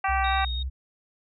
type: harmonic tone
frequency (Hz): 387.6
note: G4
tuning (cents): -20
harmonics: 2 / 3 / 4 / 5 / 6 / 7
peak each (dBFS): -25 / -29 / -31 / -33 / -35 / -36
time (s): 0.04-0.45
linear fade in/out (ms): 5
type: tone with vibrato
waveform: sine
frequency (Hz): 64.4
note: C2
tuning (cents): -27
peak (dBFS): -27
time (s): 0.08-0.7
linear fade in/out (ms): 20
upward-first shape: square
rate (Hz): 4.1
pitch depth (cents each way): 37
type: tone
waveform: sine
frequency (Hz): 3729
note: A#7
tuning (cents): 0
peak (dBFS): -32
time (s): 0.24-0.63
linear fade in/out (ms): 5
effects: none